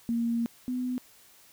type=tone pair in turn; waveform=sine; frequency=233.1 / 250.9 Hz; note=A#3 / B3; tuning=0 / +28 cents; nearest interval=minor second; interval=128 cents; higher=second; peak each=-25 / -28 dBFS; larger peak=first; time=0.09-0.46 / 0.68-0.98 s; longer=first; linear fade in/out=0 ms; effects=white hiss -57 dBFS RMS until 1.52 s